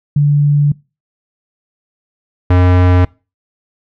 sine / square tone pair in turn, 145.4 / 90.22 Hz, D3 / F#2, -17 / -43 cents, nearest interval minor sixth, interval 826 cents, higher first, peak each -7 dBFS, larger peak neither, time 0.16-0.72 / 2.5-3.05 s, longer first, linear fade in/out 5 ms, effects noise-tail reverb RT60 0.3 s tail -24 dB re dry + low-pass 2000 Hz 12 dB/octave

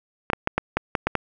clicks, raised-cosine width 0.5 ms, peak -5 dBFS, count 8, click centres 0.301 / 0.333 / 0.474 / 0.58 / 0.77 / 0.952 / 1.07 / 1.153 s, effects none

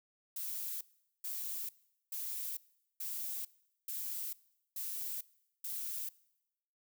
violet noise bursts, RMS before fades -40 dBFS, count 7, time 0.36-6.09 s, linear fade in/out 5 ms, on 450 ms, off 430 ms, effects noise-tail reverb RT60 0.9 s tail -22 dB re dry

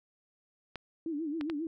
clicks, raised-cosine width 0.3 ms, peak -23 dBFS, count 3, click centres 0.757 / 1.411 / 1.499 s
sine tone with vibrato, 308.9 Hz, D#4, 12 cents flat, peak -32 dBFS, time 1.06-1.67 s, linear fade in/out 2 ms, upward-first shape sine, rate 7.4 Hz, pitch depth 140 cents each way
effects none

